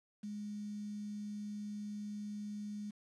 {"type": "tone with quantisation", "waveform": "sine", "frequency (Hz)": 207.7, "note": "G#3", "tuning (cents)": 0, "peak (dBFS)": -40, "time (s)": [0.23, 2.91], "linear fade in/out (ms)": 10, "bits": 10, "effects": ["resampled to 24000 Hz"]}